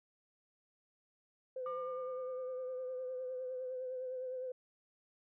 sine tone with vibrato, 511 Hz, C5, 41 cents flat, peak -38 dBFS, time 1.56-4.52 s, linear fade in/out 5 ms, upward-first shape triangle, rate 9.8 Hz, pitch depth 40 cents each way
sine tone with exponential decay, 1200 Hz, D6, 37 cents sharp, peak -39 dBFS, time 1.66-3.73 s, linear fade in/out 2 ms, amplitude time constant 450 ms
effects tanh soft clip ceiling -30 dBFS

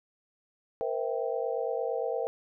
sine chord, C dominant seventh, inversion third, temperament equal with one note detuned, 466.2 / 514.9 / 659.3 / 784 Hz, Bb4 / C5 / E5 / G5, 0 / -28 / 0 / 0 cents, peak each -32 / -33 / -35 / -38 dBFS, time 0.81-2.27 s, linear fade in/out 0 ms, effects none

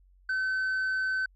triangle tone with tanh clipping, 1527 Hz, G6, 46 cents flat, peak -27 dBFS, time 0.29-1.26 s, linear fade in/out 5 ms, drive 7 dB, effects added 46 Hz sine -57 dBFS peak until 1.35 s

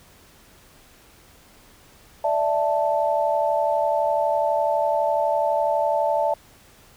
sine chord, D suspended second, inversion none, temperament equal, 587.3 / 659.3 / 880 Hz, D5 / E5 / A5, 0 / 0 / 0 cents, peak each -23 dBFS, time 2.24-6.34 s, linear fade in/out 5 ms, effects pink hiss -52 dBFS RMS until 6.96 s

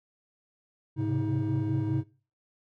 triangle tone cluster, 107.1 / 131.2 / 136.2 / 316.7 Hz, A2 / C3 / C#3 / D#4, -46 / +5 / -30 / +31 cents, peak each -28 / -30 / -29 / -28 dBFS, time 0.96-2.04 s, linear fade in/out 50 ms, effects noise-tail reverb RT60 0.4 s tail -22 dB re dry + tanh soft clip ceiling -17 dBFS

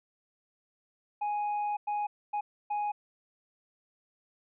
triangle tone bursts at uneven times, 830.6 Hz, G#5, in tune, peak -27 dBFS, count 4, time 1.21-1.77 / 1.87-2.07 / 2.33-2.41 / 2.7-2.92 s, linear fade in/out 10 ms, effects resampled to 8000 Hz

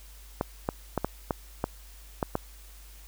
clicks, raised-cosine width 1 ms, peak -12 dBFS, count 8, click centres 0.411 / 0.689 / 0.977 / 1.046 / 1.308 / 1.641 / 2.228 / 2.354 s, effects added 50 Hz sine -47 dBFS peak until 3.07 s + white hiss -54 dBFS RMS until 3.07 s

